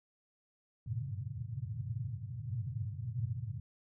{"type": "band-pass noise", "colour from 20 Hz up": "pink", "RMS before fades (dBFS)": -39, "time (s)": [0.86, 3.6], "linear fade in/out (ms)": 5, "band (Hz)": [100, 130], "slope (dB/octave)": 48, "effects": []}